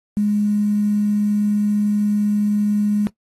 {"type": "tone with quantisation", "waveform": "sine", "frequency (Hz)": 207.7, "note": "G#3", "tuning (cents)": 0, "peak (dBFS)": -15, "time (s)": [0.17, 3.07], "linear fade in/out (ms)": 0, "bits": 7, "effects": ["noise-tail reverb RT60 0.1 s tail -17 dB re dry", "AAC 32 kbps"]}